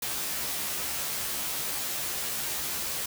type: noise with comb filter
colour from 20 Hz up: white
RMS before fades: -32 dBFS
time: 0.02-3.06 s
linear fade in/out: 5 ms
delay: 14 ms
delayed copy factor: +0.95
effects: none